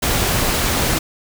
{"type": "noise", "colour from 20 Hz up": "pink", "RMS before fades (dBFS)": -18, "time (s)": [0.02, 0.99], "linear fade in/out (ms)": 10, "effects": []}